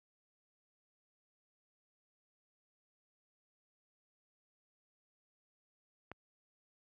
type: click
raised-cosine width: 0.5 ms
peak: -30 dBFS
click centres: 6.116 s
effects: high-pass 60 Hz 12 dB/octave